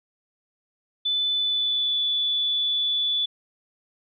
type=tone with pitch glide; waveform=sine; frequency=3500 to 3460 Hz; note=A7 to A7; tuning=-10 to -30 cents; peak=-21 dBFS; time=1.05-3.26 s; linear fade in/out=10 ms; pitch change=-20 cents; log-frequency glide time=1.34-1.99 s; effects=none